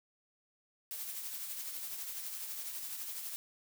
blue noise with tremolo, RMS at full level -40 dBFS, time 0.91-3.36 s, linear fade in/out 0 ms, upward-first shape triangle, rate 12 Hz, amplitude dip 45%, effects none

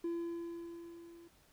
triangle tone with level ramp, 339.1 Hz, E4, 49 cents sharp, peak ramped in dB -31 to -52 dBFS, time 0.04-1.28 s, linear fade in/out 5 ms, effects tanh soft clip ceiling -28 dBFS + pink hiss -67 dBFS RMS until 1.52 s

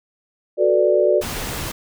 sine chord, B minor seventh, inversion second, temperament equal, 370 / 440 / 493.9 / 587.3 Hz, F#4 / A4 / B4 / D5, 0 / 0 / 0 / 0 cents, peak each -18 / -20 / -22 / -16 dBFS, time 0.57-1.23 s, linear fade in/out 50 ms
pink noise, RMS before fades -27 dBFS, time 1.21-1.72 s, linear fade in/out 10 ms
effects none

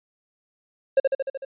triangle tone with echo, 540 Hz, C#5, 45 cents flat, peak -11 dBFS, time 0.97-1 s, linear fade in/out 5 ms, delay 75 ms, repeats 6, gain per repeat -3 dB, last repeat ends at 1.45 s, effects resampled to 8000 Hz

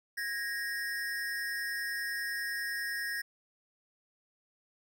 square ring-modulated tone, 1760 Hz, A6, in tune, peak -31 dBFS, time 0.17-3.22 s, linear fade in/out 10 ms, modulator 115 Hz, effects none

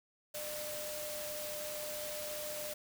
sine tone in noise, 601 Hz, D5, 40 cents sharp, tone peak -42 dBFS, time 0.34-2.74 s, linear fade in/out 10 ms, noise white, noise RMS -43 dBFS, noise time 0.34-2.74 s, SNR -2 dB, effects none

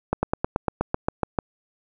slowing click train, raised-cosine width 1 ms, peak -7 dBFS, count 11, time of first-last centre 0.13-1.388 s, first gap 100 ms, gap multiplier 1.05, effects none

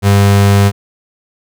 35% pulse tone, 100 Hz, G2, 35 cents sharp, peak -4 dBFS, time 0.02-0.72 s, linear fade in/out 50 ms, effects none

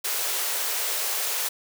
white high-pass noise, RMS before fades -27 dBFS, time 0.04-1.49 s, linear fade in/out 10 ms, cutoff 370 Hz, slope 96 dB/octave, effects none

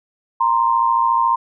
sine tone pair together, 931 / 1045 Hz, A#5 / C6, -2 / -2 cents, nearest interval major second, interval 200 cents, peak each -16 dBFS, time 0.4-1.36 s, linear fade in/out 10 ms, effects none

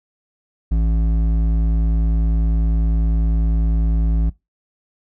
sine tone with hard clipping, 55 Hz, A1, in tune, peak -16 dBFS, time 0.71-4.3 s, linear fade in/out 10 ms, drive 9 dB, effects noise-tail reverb RT60 0.2 s tail -21 dB re dry

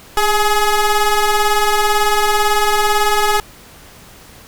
20% pulse ring-modulated tone, 420 Hz, G#4, 19 cents sharp, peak -4 dBFS, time 0.17-3.4 s, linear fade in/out 2 ms, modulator 429 Hz, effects pink hiss -41 dBFS RMS until 4.47 s

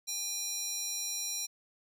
square tone with high-pass filter, 810 Hz, G#5, 43 cents flat, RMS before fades -36 dBFS, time 0.07-1.47 s, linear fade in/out 20 ms, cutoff 5100 Hz, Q 3.1, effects none

